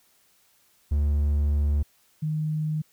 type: tone pair in turn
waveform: triangle / sine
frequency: 73 / 154.35 Hz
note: D2 / D#3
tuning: -10 / -14 cents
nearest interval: octave + minor second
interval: 1296 cents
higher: second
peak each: -18 / -24 dBFS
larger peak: first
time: 0.91-1.83 / 2.22-2.82 s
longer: first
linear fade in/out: 10 ms
effects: white hiss -63 dBFS RMS until 2.92 s